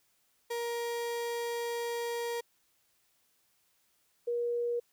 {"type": "tone pair in turn", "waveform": ["35% pulse", "sine"], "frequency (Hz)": [470.9, 476.9], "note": ["A#4", "A#4"], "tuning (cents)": [18, 39], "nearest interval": "unison", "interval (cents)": 21, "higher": "second", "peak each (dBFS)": [-31, -29], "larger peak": "second", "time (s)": [[0.5, 2.41], [4.27, 4.8]], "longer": "first", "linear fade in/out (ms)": 10, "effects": ["white hiss -72 dBFS RMS until 4.92 s"]}